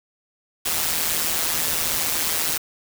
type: noise with amplitude modulation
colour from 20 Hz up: white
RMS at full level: -20 dBFS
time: 0.65-2.58 s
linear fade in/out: 10 ms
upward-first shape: sine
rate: 161 Hz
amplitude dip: 70%
effects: none